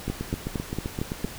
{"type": "two click trains", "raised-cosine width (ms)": 3, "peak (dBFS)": [-14, -16], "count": [6, 10], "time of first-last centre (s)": [[0.1, 1.244], [0.08, 1.249]], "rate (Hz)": [4.37, 7.7], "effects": ["pink hiss -40 dBFS RMS until 1.38 s"]}